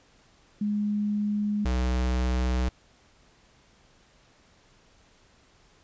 sine / square tone pair in turn, 207.7 / 62.58 Hz, G#3 / B1, 0 / +24 cents, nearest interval octave + major sixth, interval 2076 cents, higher first, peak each -24 dBFS, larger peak neither, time 0.61-1.65 / 1.65-2.69 s, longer neither, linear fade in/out 5 ms, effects pink hiss -60 dBFS RMS until 5.83 s + resampled to 16000 Hz

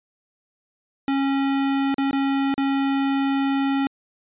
square tone with dropouts, 274 Hz, C#4, 20 cents flat, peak -20 dBFS, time 1.08-3.87 s, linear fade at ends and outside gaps 1 ms, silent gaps 1.943-1.982 / 2.111-2.13 / 2.541-2.579 s, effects resampled to 8000 Hz

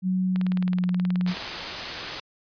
sine tone with pitch glide, 185.4 to 180.54 Hz, F#3 to F#3, +4 to -42 cents, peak -21 dBFS, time 0.02-1.35 s, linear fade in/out 50 ms, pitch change -46 cents, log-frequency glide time 0.26-0.86 s
click train, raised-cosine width 0.3 ms, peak -20 dBFS, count 22, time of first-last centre 0.36-1.477 s, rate 18.8 Hz
white noise, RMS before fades -30 dBFS, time 1.27-2.2 s, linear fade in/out 5 ms
effects resampled to 11025 Hz

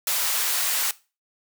white high-pass noise, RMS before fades -24 dBFS, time 0.07-0.91 s, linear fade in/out 2 ms, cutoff 720 Hz, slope 12 dB/octave, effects noise-tail reverb RT60 0.3 s tail -19 dB re dry

